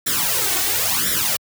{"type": "noise with flanger", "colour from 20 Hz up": "white", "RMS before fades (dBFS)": -20, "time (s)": [0.06, 1.37], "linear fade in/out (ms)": 10, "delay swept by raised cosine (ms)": [0.54, 2.74], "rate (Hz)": 0.97, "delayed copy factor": 0.85, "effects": ["high-pass 60 Hz 12 dB/octave"]}